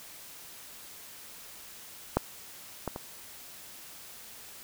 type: clicks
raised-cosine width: 1 ms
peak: -9 / -17 / -22 dBFS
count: 3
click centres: 2.17 / 2.877 / 2.961 s
effects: white hiss -48 dBFS RMS until 4.63 s